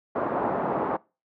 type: low-pass noise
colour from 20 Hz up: white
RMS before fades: -26 dBFS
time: 0.15-0.97 s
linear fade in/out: 10 ms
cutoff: 1000 Hz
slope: 24 dB/octave
effects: noise-tail reverb RT60 0.3 s tail -24 dB re dry + high-pass 200 Hz 12 dB/octave